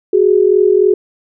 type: tone pair together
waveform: sine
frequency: 371.9 / 415.3 Hz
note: F#4 / G#4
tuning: +9 / 0 cents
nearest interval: major second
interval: 191 cents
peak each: -10 dBFS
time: 0.13-0.94 s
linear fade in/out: 5 ms
effects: none